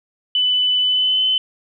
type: tone with pitch glide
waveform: sine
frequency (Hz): 2996 to 3041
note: F#7 to F#7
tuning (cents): +21 to +47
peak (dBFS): -14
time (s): 0.35-1.38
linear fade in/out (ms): 2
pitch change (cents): +26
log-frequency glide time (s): 0.83-1.25
effects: none